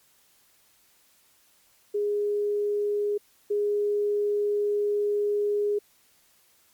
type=tone pair in turn; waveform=sine; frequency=412.8 / 412.8 Hz; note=G#4 / G#4; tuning=-10 / -10 cents; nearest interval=unison; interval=0 cents; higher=neither; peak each=-23 / -22 dBFS; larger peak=second; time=1.94-3.18 / 3.5-5.79 s; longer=second; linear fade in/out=10 ms; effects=white hiss -62 dBFS RMS until 6.73 s + MP3 96 kbps